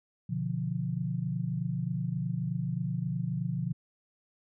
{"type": "chord", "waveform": "sine", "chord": "B diminished", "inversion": "none", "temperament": "equal", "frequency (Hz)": [123.47, 146.83, 174.61], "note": ["B2", "D3", "F3"], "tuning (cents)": [0, 0, 0], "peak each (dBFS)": [-34, -34, -33], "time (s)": [0.29, 3.73], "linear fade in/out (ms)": 10, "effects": []}